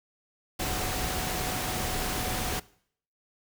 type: tone in noise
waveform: sine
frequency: 740 Hz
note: F#5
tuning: in tune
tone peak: -38 dBFS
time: 0.59-2.6 s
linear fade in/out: 10 ms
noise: pink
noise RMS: -31 dBFS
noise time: 0.59-2.6 s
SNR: -10 dB
effects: noise-tail reverb RT60 0.6 s tail -21 dB re dry